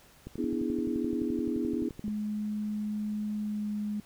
click train, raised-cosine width 3 ms, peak -27 dBFS, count 22, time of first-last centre 0.27-2.08 s, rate 11.6 Hz
sine chord, E dominant seventh, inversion second, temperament equal, 246.9 / 293.7 / 329.6 / 415.3 Hz, B3 / D4 / E4 / G#4, 0 / 0 / 0 / 0 cents, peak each -32 / -34 / -33 / -37 dBFS, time 0.38-1.89 s, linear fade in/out 5 ms
sine tone with pitch glide, 210.9 to 209.1 Hz, G#3 to G#3, +27 to +12 cents, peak -30 dBFS, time 2.04-4 s, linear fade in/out 2 ms, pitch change -15 cents, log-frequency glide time 3.39-3.7 s
effects pink hiss -58 dBFS RMS until 4.05 s

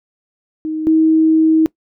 sine tone pair in turn, 313.3 / 318.2 Hz, D#4 / D#4, +12 / +39 cents, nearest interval unison, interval 27 cents, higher second, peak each -18 / -8 dBFS, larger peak second, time 0.65-0.87 / 0.87-1.66 s, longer second, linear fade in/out 0 ms, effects noise-tail reverb RT60 0.1 s tail -22 dB re dry

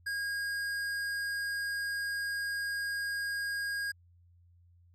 triangle tone with hard clipping, 1630 Hz, G#6, 33 cents flat, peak -34 dBFS, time 0.06-3.92 s, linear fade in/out 10 ms, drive 17 dB, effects added 87 Hz sine -59 dBFS peak until 4.94 s

